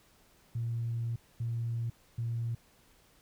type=tone bursts at uneven times; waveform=sine; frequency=116.54 Hz; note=A#2; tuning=in tune; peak=-30 dBFS; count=3; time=0.55-1.16 / 1.4-1.9 / 2.18-2.55 s; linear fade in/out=5 ms; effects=tanh soft clip ceiling -26 dBFS + pink hiss -64 dBFS RMS until 3.21 s